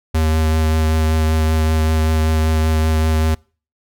square tone with vibrato, 79 Hz, D#2, 27 cents sharp, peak -14 dBFS, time 0.14-3.35 s, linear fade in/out 10 ms, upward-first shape triangle, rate 5.2 Hz, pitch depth 16 cents each way, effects noise-tail reverb RT60 0.4 s tail -26 dB re dry

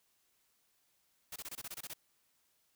white noise bursts, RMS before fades -44 dBFS, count 10, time 1.32-1.936 s, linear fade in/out 5 ms, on 40 ms, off 24 ms, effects white hiss -75 dBFS RMS until 2.75 s

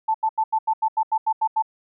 sine tone bursts, 880 Hz, A5, in tune, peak -17 dBFS, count 11, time 0.08-1.624 s, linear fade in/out 10 ms, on 64 ms, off 84 ms, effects none

